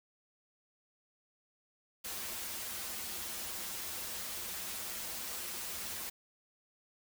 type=noise with comb filter; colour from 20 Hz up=white; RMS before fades=-41 dBFS; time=2.04-6.1 s; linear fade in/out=10 ms; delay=7 ms; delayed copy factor=-0.75; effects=none